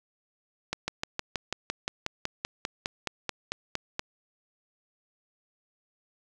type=slowing click train; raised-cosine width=0.2 ms; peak=-12 dBFS; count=18; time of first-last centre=0.73-3.994 s; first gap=150 ms; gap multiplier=1.03; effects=none